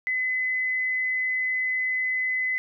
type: tone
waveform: sine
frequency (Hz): 2023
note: B6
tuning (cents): +41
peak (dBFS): -23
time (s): 0.07-2.58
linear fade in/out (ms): 0
effects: none